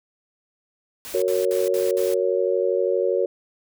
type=noise bursts; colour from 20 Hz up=white; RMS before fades=-36 dBFS; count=5; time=1.05-2.14 s; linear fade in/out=0 ms; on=170 ms; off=60 ms
type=chord; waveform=sine; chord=F# major; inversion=none; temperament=just; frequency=370 / 462.5 / 555 Hz; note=F#4 / A#4 / C#5; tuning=0 / -14 / +2 cents; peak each=-23 dBFS; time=1.14-3.26 s; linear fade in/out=5 ms
effects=none